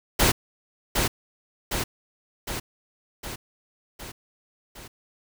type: noise with echo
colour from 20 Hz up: pink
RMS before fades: -19 dBFS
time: 0.19-0.32 s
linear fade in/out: 10 ms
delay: 760 ms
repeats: 6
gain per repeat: -4 dB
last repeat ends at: 4.88 s
effects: none